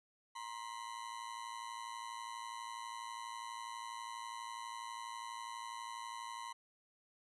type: ring-modulated tone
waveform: 40% pulse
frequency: 1000 Hz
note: B5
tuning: 21 cents sharp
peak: -40 dBFS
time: 0.35-6.53 s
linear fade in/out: 10 ms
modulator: 56.1 Hz
effects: resampled to 24000 Hz